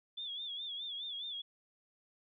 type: tone with vibrato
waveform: sine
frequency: 3451 Hz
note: A7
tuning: 34 cents flat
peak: -39 dBFS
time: 0.17-1.42 s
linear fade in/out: 10 ms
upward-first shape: sine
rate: 4.8 Hz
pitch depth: 92 cents each way
effects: none